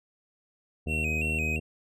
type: harmonic tone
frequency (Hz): 78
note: D#2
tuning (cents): +5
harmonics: 1 / 2 / 3 / 4 / 5 / 6 / 7 / 8 / 9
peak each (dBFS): -31 / -36 / -37 / -43 / -41 / -43 / -49 / -50 / -49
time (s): 0.86-1.6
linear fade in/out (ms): 10
type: tone with vibrato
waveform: triangle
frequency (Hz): 2619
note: E7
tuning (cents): -12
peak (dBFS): -27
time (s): 0.87-1.6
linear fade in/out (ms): 50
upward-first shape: square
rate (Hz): 2.9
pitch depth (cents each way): 66
effects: none